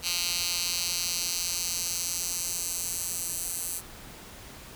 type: tone with high-pass filter sweep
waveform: 10% pulse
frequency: 174.61 Hz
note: F3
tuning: in tune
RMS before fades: -31 dBFS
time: 0.02-3.82 s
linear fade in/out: 50 ms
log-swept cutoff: 3800 to 8900 Hz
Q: 1.5
effects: pink hiss -46 dBFS RMS until 4.75 s